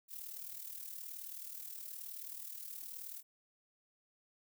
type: noise with amplitude modulation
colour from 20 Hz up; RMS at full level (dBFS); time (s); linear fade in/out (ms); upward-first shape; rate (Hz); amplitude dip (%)
violet; -44; 0.08-3.23; 50; sine; 38.9; 65
effects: none